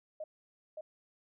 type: tone with echo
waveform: sine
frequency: 620 Hz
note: D#5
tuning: 6 cents flat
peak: -38 dBFS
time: 0.2-0.24 s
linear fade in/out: 5 ms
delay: 570 ms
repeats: 1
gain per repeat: -2 dB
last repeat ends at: 0.81 s
effects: none